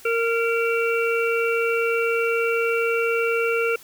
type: harmonic tone with a mistuned harmonic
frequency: 462 Hz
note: A#4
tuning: 16 cents flat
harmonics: 1 / 3 / 5 / 6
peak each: -21 / -26 / -28 / -29 dBFS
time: 0.05-3.76 s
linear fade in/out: 5 ms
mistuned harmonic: 6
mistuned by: -24 cents
effects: white hiss -47 dBFS RMS until 3.83 s